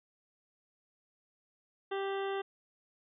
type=harmonic tone; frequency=392 Hz; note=G4; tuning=in tune; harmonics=1 / 2 / 3 / 4 / 5 / 7 / 8 / 9; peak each=-34 / -40 / -44 / -46 / -48 / -51 / -52 / -53 dBFS; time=1.91-2.42 s; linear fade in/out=10 ms; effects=none